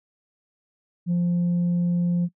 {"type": "tone", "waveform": "sine", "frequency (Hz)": 174.61, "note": "F3", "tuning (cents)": 0, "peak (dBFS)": -17, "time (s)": [1.06, 2.29], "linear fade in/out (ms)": 50, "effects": ["noise-tail reverb RT60 0.1 s tail -23 dB re dry", "tanh soft clip ceiling -18 dBFS"]}